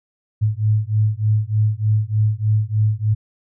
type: beating tone pair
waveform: sine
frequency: 105.7 / 109 Hz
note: G#2 / A2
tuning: +31 / -16 cents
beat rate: 3.3 Hz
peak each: -18 dBFS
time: 0.41-3.15 s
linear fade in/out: 20 ms
effects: none